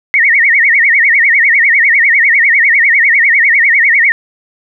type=tone with vibrato; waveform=sine; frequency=2022 Hz; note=B6; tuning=40 cents sharp; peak=-5 dBFS; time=0.14-4.12 s; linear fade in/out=0 ms; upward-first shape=sine; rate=10 Hz; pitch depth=200 cents each way; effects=none